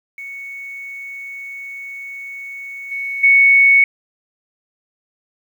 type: tone with level steps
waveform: sine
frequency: 2218 Hz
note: C#7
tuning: in tune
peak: -28 / -21 / -7 dBFS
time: 0.18-3.84 s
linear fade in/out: 2 ms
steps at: 2.91 / 3.23 s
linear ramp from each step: 10 ms
effects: 8-bit